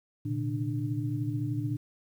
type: tone cluster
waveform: sine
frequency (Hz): 116.8 / 130.3 / 146.7 / 297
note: A#2 / C3 / D3 / D4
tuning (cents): +4 / -7 / -2 / +20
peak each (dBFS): -31 / -37 / -37 / -34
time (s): 0.25-1.77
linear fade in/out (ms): 10
effects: 10-bit